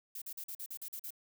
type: noise bursts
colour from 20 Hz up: violet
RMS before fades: -43 dBFS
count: 9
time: 0.15-1.106 s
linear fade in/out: 5 ms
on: 68 ms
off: 43 ms
effects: none